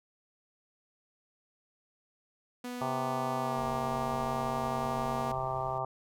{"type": "tone with pitch glide", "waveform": "sawtooth", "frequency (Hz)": [246.5, 237.7], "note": ["B3", "A#3"], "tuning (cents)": [-3, 34], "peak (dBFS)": -33, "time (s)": [2.64, 5.32], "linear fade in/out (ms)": 5, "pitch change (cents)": -63, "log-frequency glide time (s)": [3.4, 3.62]}
{"type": "harmonic tone", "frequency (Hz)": 130.81, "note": "C3", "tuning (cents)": 0, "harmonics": [1, 3, 4, 5, 6, 7, 8, 9], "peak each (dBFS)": [-40, -43, -45, -37, -37, -38, -44, -38], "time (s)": [2.81, 5.85], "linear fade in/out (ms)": 5}
{"type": "noise", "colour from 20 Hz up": "brown", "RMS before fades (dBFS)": -48, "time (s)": [3.56, 5.79], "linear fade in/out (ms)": 10}
{"effects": []}